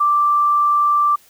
sine tone, 1174.7 Hz, D6, in tune, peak -12 dBFS, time 0-1.16 s, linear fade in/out 10 ms, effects white hiss -51 dBFS RMS until 1.29 s

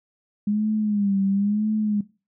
sine tone with vibrato, 205.1 Hz, G#3, 21 cents flat, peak -19 dBFS, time 0.47-2.01 s, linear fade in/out 5 ms, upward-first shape sine, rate 0.99 Hz, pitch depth 88 cents each way, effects noise-tail reverb RT60 0.3 s tail -18 dB re dry

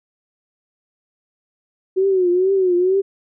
sine tone with vibrato, 371 Hz, F#4, 5 cents sharp, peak -13 dBFS, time 1.96-3.02 s, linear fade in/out 20 ms, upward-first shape triangle, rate 2.2 Hz, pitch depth 110 cents each way, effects none

